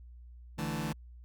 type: chord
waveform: sawtooth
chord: D suspended second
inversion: none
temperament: just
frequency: 146.83 / 165.19 / 220.2 Hz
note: D3 / E3 / A3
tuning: 0 / +4 / +2 cents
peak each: -33 dBFS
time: 0.58-0.93 s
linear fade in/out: 10 ms
effects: added 60 Hz sine -48 dBFS peak until 1.24 s + Opus 48 kbps